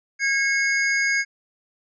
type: tone pair together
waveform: square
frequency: 1636 / 2179 Hz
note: G#6 / C#7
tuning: -26 / -30 cents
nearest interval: perfect fourth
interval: 496 cents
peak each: -23 / -22 dBFS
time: 0.19-1.25 s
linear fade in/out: 50 ms
effects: resampled to 16000 Hz